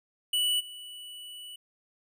square tone with level steps, 2957 Hz, F#7, 2 cents flat, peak -25 / -42 dBFS, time 0.33-1.56 s, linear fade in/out 5 ms, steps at 0.59 s, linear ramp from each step 20 ms, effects none

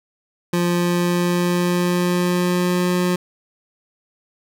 25% pulse tone with pitch glide, 174.61 to 179.31 Hz, F3 to F3, 0 to +46 cents, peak -13 dBFS, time 0.53-3.16 s, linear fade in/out 5 ms, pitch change +46 cents, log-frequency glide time 0.68-2.93 s, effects none

